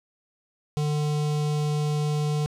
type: tone with notch filter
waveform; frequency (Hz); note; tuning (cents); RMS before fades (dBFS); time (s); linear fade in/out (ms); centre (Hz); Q
square; 149.4; D3; +30; -25; 0.77-2.46; 0; 1700; 1
effects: low-pass 9000 Hz 12 dB/octave